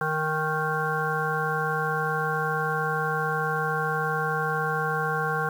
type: harmonic tone with a mistuned harmonic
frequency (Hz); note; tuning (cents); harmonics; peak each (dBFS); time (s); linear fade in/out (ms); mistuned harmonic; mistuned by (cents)
155.56; D#3; 0; 1 / 3 / 5 / 7 / 9 / 10; -31 / -31 / -31 / -31 / -31 / -31; 0.01-5.49; 2; 5; +18
effects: 8-bit